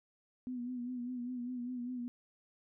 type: tone with vibrato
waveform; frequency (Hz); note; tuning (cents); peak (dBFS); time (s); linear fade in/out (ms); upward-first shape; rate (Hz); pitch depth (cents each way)
sine; 246.9; B3; 0; -37; 0.47-2.08; 0; sine; 5; 50
effects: none